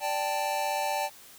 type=chord; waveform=square; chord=D suspended fourth; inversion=none; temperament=equal; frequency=587.3 / 784 / 880 Hz; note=D5 / G5 / A5; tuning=0 / 0 / 0 cents; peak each=-34 / -32 / -32 dBFS; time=0-1.1 s; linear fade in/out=50 ms; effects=white hiss -51 dBFS RMS until 1.38 s